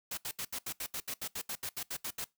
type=noise bursts; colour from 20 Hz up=white; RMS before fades=-38 dBFS; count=16; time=0.11-2.244 s; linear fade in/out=5 ms; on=64 ms; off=74 ms; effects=noise-tail reverb RT60 0.2 s tail -22 dB re dry